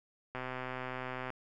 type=click train; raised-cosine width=0.5 ms; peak=-24 dBFS; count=123; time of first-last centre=0.35-1.303 s; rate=128 Hz; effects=none